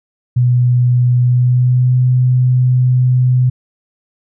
sine tone with pitch glide, 123.47 to 126.36 Hz, B2 to B2, 0 to +40 cents, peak -8 dBFS, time 0.36-3.5 s, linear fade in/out 10 ms, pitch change +40 cents, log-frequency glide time 1.22-1.97 s, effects none

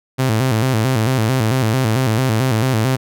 sawtooth tone with vibrato, 120 Hz, B2, 49 cents flat, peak -10 dBFS, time 0.18-2.97 s, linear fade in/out 20 ms, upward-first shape square, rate 4.5 Hz, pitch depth 150 cents each way, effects none

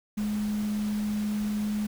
sine tone in noise, 210 Hz, G#3, 19 cents sharp, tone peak -26 dBFS, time 0.17-1.87 s, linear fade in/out 10 ms, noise pink, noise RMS -43 dBFS, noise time 0.17-1.87 s, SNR +14 dB, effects none

